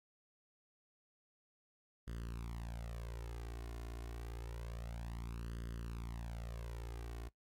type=tone with flanger; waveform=sawtooth; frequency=57.6 Hz; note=A#1; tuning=20 cents flat; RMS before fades=-45 dBFS; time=2.07-7.29 s; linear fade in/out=10 ms; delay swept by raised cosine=0.62 to 2.82 ms; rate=0.28 Hz; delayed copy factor=+0.8; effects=noise-tail reverb RT60 0.1 s tail -18 dB re dry + MP3 64 kbps